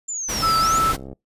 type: exponential two-way sweep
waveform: sine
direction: down then up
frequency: 7310 to 4550 to 7310 Hz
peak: -25 dBFS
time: 0.08-0.79 s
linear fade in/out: 10 ms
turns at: 0.58 s
type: noise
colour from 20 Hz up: pink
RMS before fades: -27 dBFS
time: 0.28-0.97 s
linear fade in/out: 20 ms
type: tone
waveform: sine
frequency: 1318.5 Hz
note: E6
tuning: in tune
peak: -16 dBFS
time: 0.42-0.93 s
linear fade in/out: 20 ms
type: click train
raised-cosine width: 2 ms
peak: -23 dBFS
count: 27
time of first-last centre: 0.74-1.13 s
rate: 66.7 Hz
effects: noise-tail reverb RT60 0.2 s tail -25 dB re dry + resampled to 32000 Hz